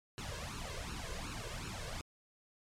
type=noise with flanger; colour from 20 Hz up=pink; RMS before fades=-42 dBFS; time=0.18-2.01 s; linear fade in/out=0 ms; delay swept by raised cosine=0.72 to 1.92 ms; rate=2.7 Hz; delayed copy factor=+0.85; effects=low-pass 8000 Hz 12 dB/octave + MP3 96 kbps